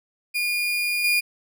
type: tone with level steps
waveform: 35% pulse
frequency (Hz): 2428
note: D#7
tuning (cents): -43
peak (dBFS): -20 / -16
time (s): 0.34-1.21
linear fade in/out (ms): 20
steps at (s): 1.04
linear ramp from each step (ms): 5
effects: none